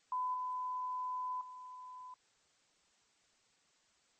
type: tone with level steps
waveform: sine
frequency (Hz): 1006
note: B5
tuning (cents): +32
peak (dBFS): -33 / -36 / -47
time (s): 0.12-2.14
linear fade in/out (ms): 2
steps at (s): 0.34 / 1.41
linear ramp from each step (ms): 2
effects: white hiss -72 dBFS RMS until 4.19 s + MP3 32 kbps